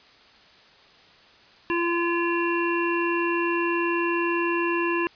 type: harmonic tone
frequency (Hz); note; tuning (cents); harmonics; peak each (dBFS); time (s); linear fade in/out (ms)
342.4; F4; -34; 1 / 3 / 5 / 7 / 8; -24 / -28 / -31 / -38 / -30; 1.7-5.07; 0
effects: white hiss -53 dBFS RMS until 5.15 s + resampled to 11025 Hz